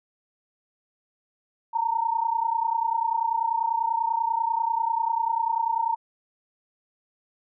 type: tone pair together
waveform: sine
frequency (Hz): 902.1 / 932.3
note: A5 / A#5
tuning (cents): +43 / 0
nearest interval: minor second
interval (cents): 57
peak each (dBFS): -25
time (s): 1.73-5.96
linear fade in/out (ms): 20
effects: none